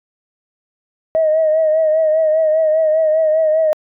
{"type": "tone with vibrato", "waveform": "sine", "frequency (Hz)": 630, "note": "D#5", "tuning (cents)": 21, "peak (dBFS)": -10, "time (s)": [1.15, 3.73], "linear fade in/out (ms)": 0, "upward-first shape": "triangle", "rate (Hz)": 5, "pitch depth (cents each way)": 55, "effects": ["tanh soft clip ceiling -6 dBFS"]}